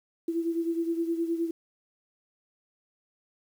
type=beating tone pair; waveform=sine; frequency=332.3 / 341.9 Hz; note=E4 / F4; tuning=+14 / -37 cents; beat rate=9.6 Hz; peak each=-27 / -33 dBFS; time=0.28-1.51 s; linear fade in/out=5 ms; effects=9-bit